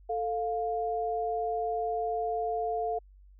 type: tone pair together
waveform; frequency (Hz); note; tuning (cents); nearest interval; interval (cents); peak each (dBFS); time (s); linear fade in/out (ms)
sine; 442.9 / 703; A4 / F5; +11 / +11; minor sixth; 800; -32 / -30; 0.09-2.99; 10
effects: added 48 Hz sine -52 dBFS peak until 3.39 s